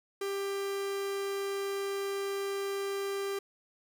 45% pulse tone, 395.5 Hz, G4, 15 cents sharp, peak -32 dBFS, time 0.21-3.39 s, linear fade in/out 5 ms, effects none

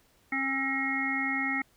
harmonic tone with a mistuned harmonic, 270 Hz, C#4, 45 cents flat, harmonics 1 / 3 / 5 / 7 / 8, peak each -33 / -38 / -38 / -32 / -31 dBFS, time 0.32-1.62 s, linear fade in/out 5 ms, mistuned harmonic 5, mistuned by -31 cents, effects pink hiss -65 dBFS RMS until 1.76 s

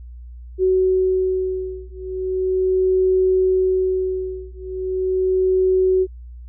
sine beating tone pair, 373.5 / 373.88 Hz, F#4 / F#4, +16 / +18 cents, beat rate 0.38 Hz, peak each -19 dBFS, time 0.58-6.07 s, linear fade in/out 50 ms, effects added 60 Hz sine -34 dBFS peak until 6.48 s

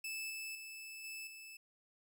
sawtooth tone with level steps, 2625 Hz, E7, 8 cents flat, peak -37 / -39 / -44 / -41 / -47 dBFS, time 0.04-1.57 s, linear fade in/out 5 ms, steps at 0.3 / 0.55 / 1.04 / 1.27 s, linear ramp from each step 2 ms, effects none

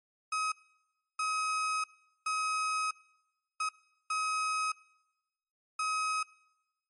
35% pulse tone bursts at uneven times, 1269 Hz, D#6, 34 cents sharp, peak -28 dBFS, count 6, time 0.32-0.52 / 1.19-1.84 / 2.26-2.91 / 3.6-3.69 / 4.1-4.72 / 5.79-6.23 s, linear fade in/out 5 ms, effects noise-tail reverb RT60 1.0 s tail -23 dB re dry + MP3 48 kbps

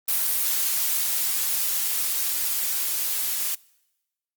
blue noise with level ramp, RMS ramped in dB -23 to -26 dBFS, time 0.08-3.55 s, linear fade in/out 5 ms, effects noise-tail reverb RT60 1.0 s tail -25 dB re dry + Opus 32 kbps

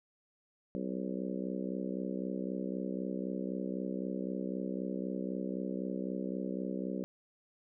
harmonic tone with a mistuned harmonic, 63.9 Hz, C2, 40 cents flat, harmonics 3 / 4 / 5 / 6 / 7 / 8 / 9, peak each -38 / -40 / -42 / -44 / -45 / -46 / -47 dBFS, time 0.75-7.04 s, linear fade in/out 0 ms, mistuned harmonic 9, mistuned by -45 cents, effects none

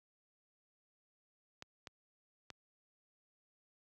clicks, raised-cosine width 0.2 ms, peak -29 dBFS, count 3, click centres 1.624 / 1.872 / 2.503 s, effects high-pass 80 Hz 12 dB/octave

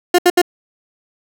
30% pulse tone bursts, 354.9 Hz, F4, 28 cents sharp, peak -5 dBFS, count 3, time 0.14-0.417 s, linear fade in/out 5 ms, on 45 ms, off 71 ms, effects none

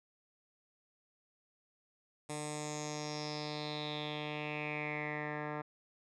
10% pulse tone with low-pass filter sweep, 150 Hz, D3, 37 cents sharp, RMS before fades -40 dBFS, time 2.29-5.62 s, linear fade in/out 10 ms, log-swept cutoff 8800 to 1500 Hz, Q 5.8, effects none

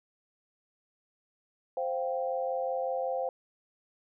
sine chord, C suspended fourth, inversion none, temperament equal, 523.3 / 698.5 / 784 Hz, C5 / F5 / G5, 0 / 0 / 0 cents, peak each -31 / -35 / -36 dBFS, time 1.77-3.29 s, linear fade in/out 2 ms, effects none

